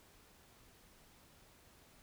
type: silence
effects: pink hiss -64 dBFS RMS until 2.02 s